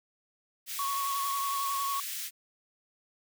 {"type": "high-pass noise", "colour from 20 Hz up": "white", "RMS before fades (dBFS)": -37, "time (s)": [0.66, 2.31], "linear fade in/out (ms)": 50, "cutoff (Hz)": 1800, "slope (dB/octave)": 24}
{"type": "tone with vibrato", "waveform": "triangle", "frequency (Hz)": 1108.7, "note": "C#6", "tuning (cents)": 0, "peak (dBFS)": -28, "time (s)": [0.79, 2], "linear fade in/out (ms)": 2, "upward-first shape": "sine", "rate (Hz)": 11, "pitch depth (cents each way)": 25}
{"effects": []}